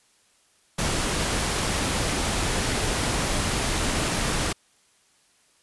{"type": "noise", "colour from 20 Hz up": "pink", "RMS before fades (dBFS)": -25, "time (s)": [0.78, 4.53], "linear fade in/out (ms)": 10, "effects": ["white hiss -62 dBFS RMS until 5.62 s", "resampled to 24000 Hz"]}